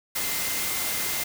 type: tone in noise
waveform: sine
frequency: 2080 Hz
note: C7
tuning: 11 cents flat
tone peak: -37 dBFS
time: 0.15-1.24 s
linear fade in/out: 10 ms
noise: white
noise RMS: -28 dBFS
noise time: 0.15-1.24 s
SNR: -12 dB
effects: none